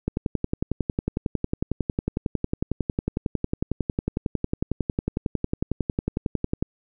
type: click train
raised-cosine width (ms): 3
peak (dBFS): -10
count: 73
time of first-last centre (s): 0.08-6.625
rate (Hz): 11
effects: none